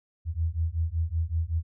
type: beating tone pair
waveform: sine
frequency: 79.6 / 84.9 Hz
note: D#2 / F2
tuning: +40 / -48 cents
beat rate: 5.3 Hz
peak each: -28 dBFS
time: 0.25-1.63 s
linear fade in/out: 50 ms
effects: none